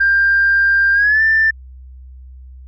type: tone with pitch glide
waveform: sine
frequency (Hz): 1592 to 1776.7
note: G6 to A6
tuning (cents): +26 to +16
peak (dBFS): -9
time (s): 0-1.51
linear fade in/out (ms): 10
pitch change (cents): +190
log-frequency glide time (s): 0.93-1.22
effects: tanh soft clip ceiling -5 dBFS + added 64 Hz sine -34 dBFS peak until 2.67 s